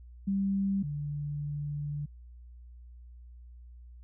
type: tone pair in turn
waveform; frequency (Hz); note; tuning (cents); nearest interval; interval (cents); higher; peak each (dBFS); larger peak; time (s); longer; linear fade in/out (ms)
sine; 196 / 146.28; G3 / D3; 0 / -7; perfect fourth; 507; first; -26 / -32; first; 0.27-0.83 / 0.83-2.06; second; 10
effects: added 60 Hz sine -47 dBFS peak until 4.03 s